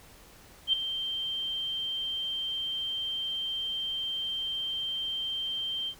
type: tone with ADSR envelope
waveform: sine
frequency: 3142 Hz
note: G7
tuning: 3 cents sharp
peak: -19 dBFS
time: 0.67-5.95 s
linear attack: 62 ms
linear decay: 4 ms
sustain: -11 dB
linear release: 73 ms
effects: pink hiss -54 dBFS RMS until 5.99 s